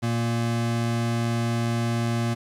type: tone pair together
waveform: square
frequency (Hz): 117.16 / 233.1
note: A#2 / A#3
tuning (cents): +9 / 0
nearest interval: octave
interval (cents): 1191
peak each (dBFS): -25 / -28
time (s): 0.02-2.35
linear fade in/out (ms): 20
effects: low-pass 10000 Hz 12 dB/octave + 9-bit